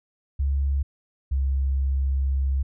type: tone pair in turn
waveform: sine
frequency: 69.3 / 67.52 Hz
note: C#2 / C#2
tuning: 0 / -45 cents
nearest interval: unison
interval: 45 cents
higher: first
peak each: -20 dBFS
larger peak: neither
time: 0.39-0.83 / 1.31-2.63 s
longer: second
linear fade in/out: 10 ms
effects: none